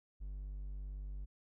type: tone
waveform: triangle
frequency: 49 Hz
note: G1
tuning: in tune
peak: -39 dBFS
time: 0.2-1.26 s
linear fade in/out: 20 ms
effects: none